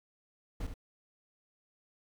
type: noise with echo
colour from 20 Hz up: brown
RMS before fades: -36 dBFS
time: 0.6-0.67 s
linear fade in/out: 5 ms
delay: 71 ms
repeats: 1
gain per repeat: -7 dB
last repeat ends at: 0.741 s
effects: none